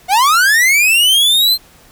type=linear sweep; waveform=45% pulse; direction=up; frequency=703 to 4186 Hz; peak=-8 dBFS; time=0.08-1.58 s; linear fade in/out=50 ms; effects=pink hiss -45 dBFS RMS until 1.91 s